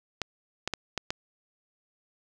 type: clicks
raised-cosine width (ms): 0.2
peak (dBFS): -12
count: 5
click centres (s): 0.217 / 0.676 / 0.737 / 0.977 / 1.105
effects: none